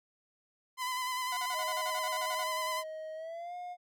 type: tone with vibrato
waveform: sawtooth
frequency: 1012 Hz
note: B5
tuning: 42 cents sharp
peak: -29 dBFS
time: 0.77-2.84 s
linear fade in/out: 50 ms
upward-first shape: square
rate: 10 Hz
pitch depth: 27 cents each way
type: tone bursts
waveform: sawtooth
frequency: 728 Hz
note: F#5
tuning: 28 cents flat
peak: -35 dBFS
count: 13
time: 1.32-2.439 s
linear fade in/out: 5 ms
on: 51 ms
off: 38 ms
type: tone with pitch glide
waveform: triangle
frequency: 629 to 714.2 Hz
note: D#5 to F5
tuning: +19 to +39 cents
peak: -37 dBFS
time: 1.52-3.77 s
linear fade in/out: 50 ms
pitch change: +220 cents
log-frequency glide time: 3.15-3.55 s
effects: none